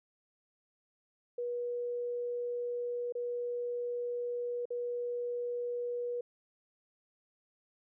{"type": "tone with dropouts", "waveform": "sine", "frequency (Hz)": 483.6, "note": "B4", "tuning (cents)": -36, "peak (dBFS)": -33, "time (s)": [1.38, 6.21], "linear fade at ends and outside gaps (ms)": 5, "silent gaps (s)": [[3.124, 3.151], [4.655, 4.704]], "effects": []}